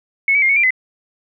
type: tone with pitch steps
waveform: sine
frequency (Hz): 2198 / 2284 / 2121 / 2219 / 2370 / 2031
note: C#7 / D7 / C7 / C#7 / D7 / B6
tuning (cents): -15 / -49 / +23 / +1 / +15 / +48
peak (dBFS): -11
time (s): 0.28-0.706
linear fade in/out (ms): 2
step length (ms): 71
effects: none

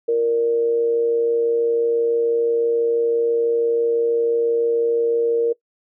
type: tone with amplitude modulation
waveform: sine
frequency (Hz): 466.2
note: A#4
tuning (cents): 0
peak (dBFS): -13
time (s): 0.08-5.53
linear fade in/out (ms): 10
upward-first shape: sine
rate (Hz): 126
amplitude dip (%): 40
effects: noise-tail reverb RT60 0.1 s tail -21 dB re dry

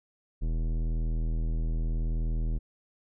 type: tone with tanh clipping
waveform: sine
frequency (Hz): 40.39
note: E1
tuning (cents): -35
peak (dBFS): -28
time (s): 0.41-2.59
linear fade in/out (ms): 20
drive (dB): 16
effects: none

